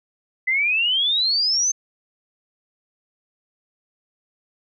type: exponential sweep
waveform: sine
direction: up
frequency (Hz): 2000 to 6340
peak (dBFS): -17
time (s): 0.47-1.72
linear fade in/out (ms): 10
effects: none